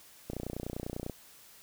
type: click train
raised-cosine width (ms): 2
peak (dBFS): -23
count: 25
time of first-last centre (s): 0.3-1.097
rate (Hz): 30.1
effects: white hiss -56 dBFS RMS until 1.62 s